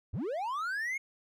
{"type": "linear sweep", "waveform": "triangle", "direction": "up", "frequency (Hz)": [61.6, 2200], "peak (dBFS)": -30, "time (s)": [0.13, 0.98], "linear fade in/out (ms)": 10, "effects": []}